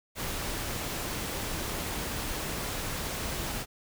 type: noise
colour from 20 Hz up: pink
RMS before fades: -34 dBFS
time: 0.15-3.66 s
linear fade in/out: 50 ms
effects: none